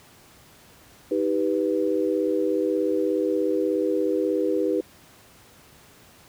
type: chord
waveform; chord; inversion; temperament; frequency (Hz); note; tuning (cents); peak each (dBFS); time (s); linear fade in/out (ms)
sine; Eb augmented; none; equal with one note detuned; 315.3 / 392 / 493.9; Eb4 / G4 / B4; +23 / 0 / 0; -25; 1.11-4.81; 5
effects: pink hiss -52 dBFS RMS until 6.28 s + high-pass 60 Hz 12 dB/octave